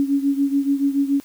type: beating tone pair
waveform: sine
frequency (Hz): 277.2 / 284.2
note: C#4 / C#4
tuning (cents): 0 / +43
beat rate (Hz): 7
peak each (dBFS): -18 / -22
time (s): 0-1.2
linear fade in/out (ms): 0
effects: white hiss -49 dBFS RMS until 1.24 s